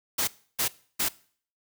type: noise bursts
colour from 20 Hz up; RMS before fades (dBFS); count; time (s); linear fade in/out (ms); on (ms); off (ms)
white; -26; 3; 0.18-1.088; 10; 96; 310
effects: noise-tail reverb RT60 0.5 s tail -21 dB re dry